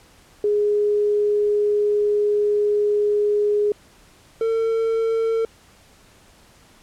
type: tone pair in turn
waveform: sine / triangle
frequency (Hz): 415.3 / 451.6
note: G#4 / A4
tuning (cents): 0 / +45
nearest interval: minor second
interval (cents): 145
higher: second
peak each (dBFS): -16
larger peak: neither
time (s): 0.44-3.72 / 4.41-5.45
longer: first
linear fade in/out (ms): 2
effects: pink hiss -52 dBFS RMS until 6.82 s + low-pass 11000 Hz 12 dB/octave